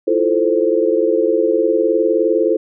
sine chord, F major seventh, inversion third, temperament equal, 329.6 / 349.2 / 440 / 523.3 Hz, E4 / F4 / A4 / C5, 0 / 0 / 0 / 0 cents, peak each -19 / -19 / -16 / -18 dBFS, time 0.07-2.57 s, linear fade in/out 10 ms, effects none

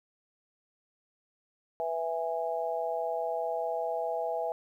sine chord, E major, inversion second, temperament just, 494.4 / 659.3 / 824.1 Hz, B4 / E5 / G#5, +2 / 0 / -14 cents, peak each -35 / -32 / -35 dBFS, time 1.8-4.52 s, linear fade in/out 0 ms, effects 11-bit

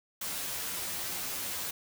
white noise with comb filter, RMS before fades -36 dBFS, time 0.21-1.71 s, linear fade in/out 5 ms, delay 11 ms, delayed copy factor +0.7, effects none

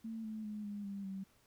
sine tone with pitch steps, 224.2 / 217.6 / 211.1 / 204.9 / 198.82 / 192.94 Hz, A3 / A3 / G#3 / G#3 / G3 / G3, +33 / -19 / +29 / -23 / +25 / -27 cents, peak -40 dBFS, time 0.04-1.24 s, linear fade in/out 10 ms, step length 200 ms, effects pink hiss -70 dBFS RMS until 1.46 s

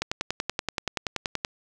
click train, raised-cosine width 0.2 ms, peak -9 dBFS, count 16, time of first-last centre 0.02-1.449 s, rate 10.5 Hz, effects none

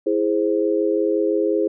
sine chord, E augmented, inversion none, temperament equal, 329.6 / 415.3 / 523.3 Hz, E4 / G#4 / B#4, 0 / 0 / 0 cents, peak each -21 / -20 / -23 dBFS, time 0.06-1.68 s, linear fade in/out 10 ms, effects none

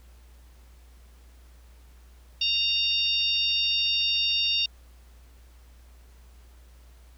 harmonic tone with a mistuned harmonic, 920 Hz, A#5, 23 cents flat, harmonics 3 / 4 / 5 / 6, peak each -26 / -26 / -31 / -32 dBFS, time 2.41-4.66 s, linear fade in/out 5 ms, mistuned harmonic 3, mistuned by +21 cents, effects added 60 Hz sine -49 dBFS peak until 7.17 s + pink hiss -61 dBFS RMS until 7.17 s

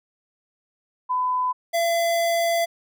sine / square tone pair in turn, 1005 / 676.8 Hz, B5 / E5, +30 / +45 cents, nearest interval perfect fifth, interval 685 cents, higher first, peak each -20 dBFS, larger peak neither, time 1.09-1.53 / 1.73-2.66 s, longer second, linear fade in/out 20 ms, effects none

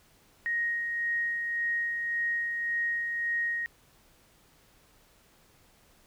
sine tone with tremolo, 1874 Hz, A#6, 9 cents sharp, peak -26 dBFS, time 0.46-3.66 s, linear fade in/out 0 ms, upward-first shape sine, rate 1.8 Hz, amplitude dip 35%, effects pink hiss -62 dBFS RMS until 6.06 s

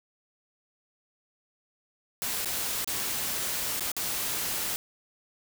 white noise with dropouts, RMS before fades -31 dBFS, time 2.22-4.76 s, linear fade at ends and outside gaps 0 ms, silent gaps 2.447-2.457 / 2.845-2.875 / 3.796-3.807 / 3.917-3.966 s, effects none

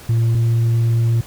sine tone pair in turn, 115 / 115.66 Hz, A#2 / A#2, -23 / -13 cents, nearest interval unison, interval 10 cents, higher second, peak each -10 dBFS, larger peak neither, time 0.09-0.35 / 0.35-1.21 s, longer second, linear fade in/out 5 ms, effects tanh soft clip ceiling -12 dBFS + pink hiss -40 dBFS RMS until 1.26 s

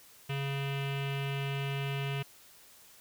square tone with low-pass filter, 138.59 Hz, C#3, in tune, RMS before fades -34 dBFS, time 0.29-2.23 s, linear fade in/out 10 ms, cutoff 2800 Hz, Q 4.8, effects white hiss -57 dBFS RMS until 3 s

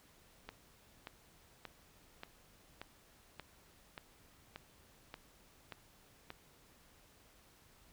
click train, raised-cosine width 0.3 ms, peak -29 dBFS, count 11, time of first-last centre 0.49-6.304 s, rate 1.72 Hz, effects pink hiss -65 dBFS RMS until 7.92 s

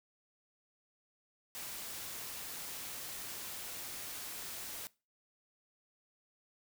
white noise, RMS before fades -44 dBFS, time 1.55-4.87 s, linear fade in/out 0 ms, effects noise-tail reverb RT60 0.3 s tail -21 dB re dry

